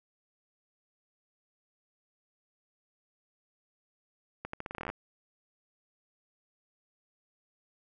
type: accelerating click train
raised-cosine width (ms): 0.5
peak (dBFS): -22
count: 14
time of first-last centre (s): 4.45-4.9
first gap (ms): 84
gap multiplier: 0.83
effects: none